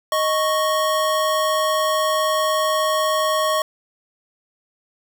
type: tone pair together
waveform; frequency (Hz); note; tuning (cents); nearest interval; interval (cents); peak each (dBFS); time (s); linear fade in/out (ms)
square; 622.3 / 1106.2; D#5 / C#6; 0 / -4; minor seventh; 996; -21; 0.12-3.62; 2
effects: none